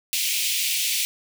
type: high-pass noise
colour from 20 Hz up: pink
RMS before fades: -24 dBFS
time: 0.13-1.05 s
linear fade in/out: 0 ms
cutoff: 2300 Hz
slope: 48 dB/octave
effects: none